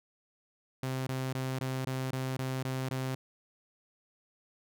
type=tone bursts; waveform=sawtooth; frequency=130.81 Hz; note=C3; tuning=in tune; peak=-28 dBFS; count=9; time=0.83-3.15 s; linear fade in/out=2 ms; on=240 ms; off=20 ms; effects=none